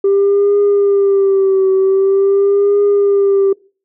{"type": "tone with vibrato", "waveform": "sine", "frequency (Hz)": 394.1, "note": "G4", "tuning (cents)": 9, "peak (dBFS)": -7, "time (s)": [0.04, 3.53], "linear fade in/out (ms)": 5, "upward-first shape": "triangle", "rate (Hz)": 0.45, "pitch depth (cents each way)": 60, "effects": ["noise-tail reverb RT60 0.4 s tail -24 dB re dry", "tanh soft clip ceiling -6 dBFS"]}